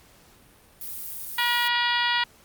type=noise; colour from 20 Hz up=violet; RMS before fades=-35 dBFS; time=0.81-1.68 s; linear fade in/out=2 ms
type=harmonic tone; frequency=480 Hz; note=B4; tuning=49 cents flat; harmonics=2 / 3 / 4 / 5 / 6 / 7 / 8 / 9 / 10; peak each=-27 / -30 / -26 / -33 / -30 / -29 / -36 / -36 / -38 dBFS; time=1.38-2.24 s; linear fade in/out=5 ms
effects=pink hiss -55 dBFS RMS until 2.44 s + Opus 48 kbps